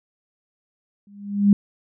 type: tone with exponential growth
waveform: sine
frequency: 202.3 Hz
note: G#3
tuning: 45 cents flat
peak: -8 dBFS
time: 1.07-1.53 s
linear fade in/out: 2 ms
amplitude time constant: 100 ms
effects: none